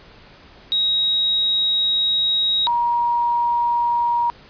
sine tone pair in turn, 3799 / 949.8 Hz, A#7 / A#5, +32 / +32 cents, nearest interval 2 octaves, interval 2400 cents, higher first, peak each -16 dBFS, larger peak neither, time 0.72-2.67 / 2.67-4.3 s, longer first, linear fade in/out 0 ms, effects pink hiss -46 dBFS RMS until 4.49 s + resampled to 11025 Hz

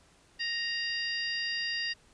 harmonic tone with a mistuned harmonic, 932.3 Hz, A#5, in tune, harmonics 2 / 3 / 4 / 5 / 6, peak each -34 / -37 / -44 / -35 / -47 dBFS, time 0.39-1.94 s, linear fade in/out 20 ms, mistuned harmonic 5, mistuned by +46 cents, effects pink hiss -62 dBFS RMS until 2.13 s + resampled to 22050 Hz

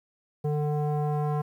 square tone with low-pass filter sweep, 149 Hz, D3, 25 cents sharp, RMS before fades -27 dBFS, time 0.44-1.42 s, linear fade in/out 10 ms, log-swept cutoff 580 to 950 Hz, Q 2.3, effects 10-bit

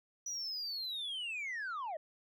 sine linear sweep, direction down, 5920 to 587.3 Hz, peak -35 dBFS, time 0.26-1.97 s, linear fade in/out 5 ms, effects tanh soft clip ceiling -36 dBFS

